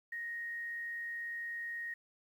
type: tone with frequency modulation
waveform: sine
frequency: 1869 Hz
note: A#6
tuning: 4 cents sharp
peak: -38 dBFS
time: 0.12-1.94 s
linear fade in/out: 5 ms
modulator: 76.4 Hz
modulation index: 0.25
effects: 11-bit